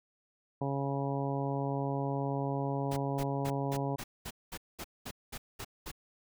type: harmonic tone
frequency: 138.59 Hz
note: C#3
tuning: in tune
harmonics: 1 / 2 / 3 / 4 / 5 / 6 / 7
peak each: -34 / -37 / -39 / -40 / -41 / -42 / -42 dBFS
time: 0.61-3.96 s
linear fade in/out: 5 ms
type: noise bursts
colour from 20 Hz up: pink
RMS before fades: -41 dBFS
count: 12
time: 2.91-5.916 s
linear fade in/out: 10 ms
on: 58 ms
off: 210 ms
effects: none